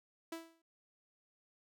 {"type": "tone with exponential decay", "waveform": "sawtooth", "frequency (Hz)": 329.2, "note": "E4", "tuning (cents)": -2, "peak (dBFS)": -35, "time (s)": [0.32, 0.62], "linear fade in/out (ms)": 5, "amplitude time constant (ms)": 64, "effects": []}